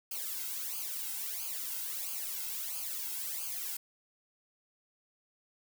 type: noise with flanger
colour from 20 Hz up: blue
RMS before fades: -38 dBFS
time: 0.11-3.77 s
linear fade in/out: 5 ms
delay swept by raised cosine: 0.53 to 1.73 ms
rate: 1.5 Hz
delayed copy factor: -1
effects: none